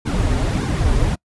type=noise with flanger; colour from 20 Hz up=brown; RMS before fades=-18 dBFS; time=0.05-1.16 s; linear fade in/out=20 ms; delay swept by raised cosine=1.5 to 6.2 ms; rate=1.7 Hz; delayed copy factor=-0.95; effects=noise-tail reverb RT60 0.1 s tail -26 dB re dry + resampled to 24000 Hz